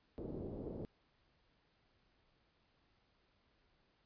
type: low-pass noise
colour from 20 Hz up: white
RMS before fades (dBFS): -45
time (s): 0.18-0.85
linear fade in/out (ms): 0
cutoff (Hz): 470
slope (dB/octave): 24
effects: pink hiss -75 dBFS RMS until 4.05 s + resampled to 11025 Hz